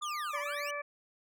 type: tone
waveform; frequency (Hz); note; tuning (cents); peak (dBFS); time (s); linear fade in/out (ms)
sine; 1200; D6; +37; -35; 0.01-0.39; 20
type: exponential two-way sweep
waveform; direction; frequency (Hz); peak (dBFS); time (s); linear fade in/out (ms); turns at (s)
25% pulse; down then up; 3628 to 940 to 3059; -36; 0.02-0.71; 5; 0.39
type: harmonic tone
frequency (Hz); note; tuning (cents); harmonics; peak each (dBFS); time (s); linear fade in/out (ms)
580; D5; -22; 1 / 2 / 3 / 4; -39 / -40 / -42 / -41; 0.33-0.82; 10
effects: none